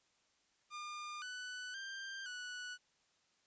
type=tone with pitch steps; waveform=sawtooth; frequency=1206 / 1493 / 1582 / 1477 Hz; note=D6 / F#6 / G6 / F#6; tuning=+46 / +15 / +15 / -3 cents; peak=-40 dBFS; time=0.7-2.78 s; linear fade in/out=50 ms; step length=520 ms; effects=white hiss -75 dBFS RMS until 3.46 s + resampled to 16000 Hz